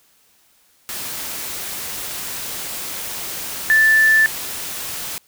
sine tone in noise, 1760 Hz, A6, in tune, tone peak -10 dBFS, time 3.7-4.26 s, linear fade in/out 0 ms, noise white, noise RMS -28 dBFS, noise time 0.89-5.18 s, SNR +15 dB, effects white hiss -57 dBFS RMS until 5.27 s

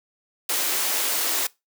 white high-pass noise, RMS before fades -24 dBFS, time 0.49-1.47 s, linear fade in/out 5 ms, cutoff 270 Hz, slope 48 dB/octave, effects noise-tail reverb RT60 0.2 s tail -21 dB re dry

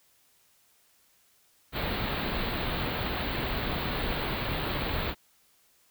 pink band-stop noise, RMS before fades -31 dBFS, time 1.72-5.15 s, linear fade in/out 50 ms, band 4400 to 15000 Hz, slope 96 dB/octave, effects white hiss -65 dBFS RMS until 5.9 s

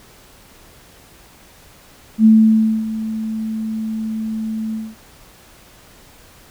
sine tone with ADSR envelope, 220 Hz, A3, in tune, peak -5 dBFS, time 2.18-4.96 s, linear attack 71 ms, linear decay 590 ms, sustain -15 dB, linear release 220 ms, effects pink hiss -46 dBFS RMS until 6.5 s

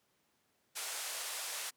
white band-pass noise, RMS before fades -41 dBFS, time 0.75-1.71 s, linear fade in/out 20 ms, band 500 to 11000 Hz, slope 24 dB/octave, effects pink hiss -75 dBFS RMS until 1.76 s + high-pass 150 Hz 12 dB/octave

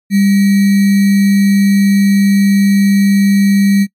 sine tone with sample-and-hold, 198.5 Hz, G3, 22 cents sharp, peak -6 dBFS, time 0.1-3.87 s, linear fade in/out 50 ms, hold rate 2100 Hz, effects noise-tail reverb RT60 0.1 s tail -23 dB re dry + MP3 64 kbps

